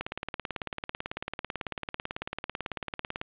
click train, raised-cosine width 0.3 ms, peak -16 dBFS, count 59, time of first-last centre 0.01-3.214 s, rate 18.1 Hz, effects resampled to 8000 Hz + 8-bit

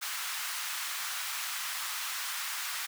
pink high-pass noise, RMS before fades -36 dBFS, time 0.01-2.87 s, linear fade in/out 20 ms, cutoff 1100 Hz, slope 24 dB/octave, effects none

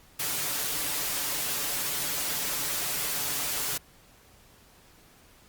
white noise with comb filter, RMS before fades -30 dBFS, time 0.19-3.78 s, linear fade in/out 10 ms, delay 6.9 ms, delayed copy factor +0.6, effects pink hiss -57 dBFS RMS until 5.48 s + Opus 48 kbps

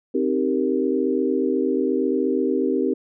sine chord, C minor seventh, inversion none, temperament equal with one note detuned, 262.7 / 311.1 / 392 / 466.2 Hz, C4 / Eb4 / G4 / Bb4, +7 / 0 / 0 / 0 cents, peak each -23 / -25 / -23 / -26 dBFS, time 0.14-2.94 s, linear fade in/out 10 ms, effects none

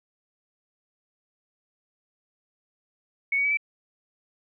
sine tone with pitch steps, 2217 / 2251 / 2285 / 2319 Hz, C#7 / C#7 / D7 / D7, 0 / +26 / -48 / -22 cents, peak -21 dBFS, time 3.32-3.572 s, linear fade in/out 5 ms, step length 63 ms, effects none

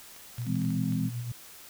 clicks, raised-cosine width 0.2 ms, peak -31 dBFS, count 9, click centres 0.164 / 0.383 / 0.418 / 0.467 / 0.556 / 0.618 / 0.65 / 0.705 / 0.923 s
sine tone with tremolo, 120 Hz, B2, 49 cents flat, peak -30 dBFS, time 0.38-1.32 s, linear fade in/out 5 ms, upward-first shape sine, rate 7.8 Hz, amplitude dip 45%
sine chord, E augmented, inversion none, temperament just, 164.81 / 206 / 257.5 Hz, E3 / G#3 / B#3, 0 / -14 / -28 cents, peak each -30 / -32 / -32 dBFS, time 0.45-1.11 s, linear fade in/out 50 ms
effects white hiss -49 dBFS RMS until 1.69 s

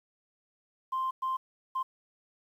sine tone bursts at uneven times, 1046.5 Hz, C6, in tune, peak -27 dBFS, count 3, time 0.92-1.11 / 1.22-1.37 / 1.75-1.83 s, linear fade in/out 10 ms, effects tanh soft clip ceiling -25 dBFS + 10-bit

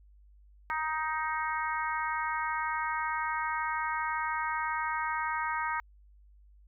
harmonic tone, 312.7 Hz, D#4, 9 cents sharp, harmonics 3 / 4 / 5 / 6 / 7, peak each -33 / -35 / -37 / -39 / -40 dBFS, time 0.7-5.8 s, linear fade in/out 0 ms, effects added 50 Hz sine -55 dBFS peak until 6.67 s

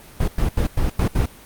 brown noise bursts at uneven times, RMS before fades -18 dBFS, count 6, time 0.2-0.28 / 0.38-0.49 / 0.57-0.67 / 0.77-0.9 / 0.99-1.08 / 1.15-1.26 s, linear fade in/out 5 ms, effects pink hiss -44 dBFS RMS until 1.45 s + Opus 32 kbps

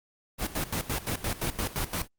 pink noise with tremolo, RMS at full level -29 dBFS, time 0.38-2.08 s, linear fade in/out 50 ms, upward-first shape square, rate 5.8 Hz, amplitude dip 80%, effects Opus 24 kbps

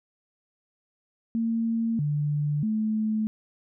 sine tone with pitch steps, 228 / 147.4 / 216.9 Hz, A#3 / D3 / A3, -38 / +7 / -25 cents, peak -23 dBFS, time 1.35-3.27 s, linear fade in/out 0 ms, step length 640 ms, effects none

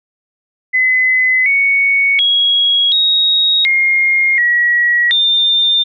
sine tone with pitch steps, 2026 / 2224 / 3312 / 3775 / 2132 / 1918 / 3604 Hz, B6 / C#7 / G#7 / A#7 / C7 / A#6 / A7, +44 / +5 / -5 / +21 / +32 / +49 / +41 cents, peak -9 dBFS, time 0.73-5.84 s, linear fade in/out 20 ms, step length 730 ms, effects none

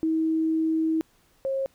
sine tone pair in turn, 320.2 / 538.5 Hz, D#4 / C5, +50 / +50 cents, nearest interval major sixth, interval 900 cents, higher second, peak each -21 / -24 dBFS, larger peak first, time 0.03-1.01 / 1.45-1.66 s, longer first, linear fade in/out 0 ms, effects pink hiss -63 dBFS RMS until 1.74 s

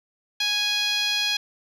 10% pulse tone with band-pass filter, 830 Hz, G#5, 1 cent flat, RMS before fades -24 dBFS, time 0.4-1.37 s, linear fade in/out 5 ms, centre 3600 Hz, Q 1.5, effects none

